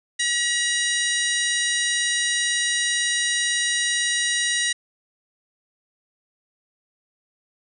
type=harmonic tone; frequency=958 Hz; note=A#5; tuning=47 cents sharp; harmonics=2 / 3 / 4 / 5 / 6 / 7 / 8 / 9 / 10; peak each=-24 / -30 / -26 / -37 / -29 / -32 / -40 / -30 / -36 dBFS; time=0.19-4.73 s; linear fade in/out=10 ms; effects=none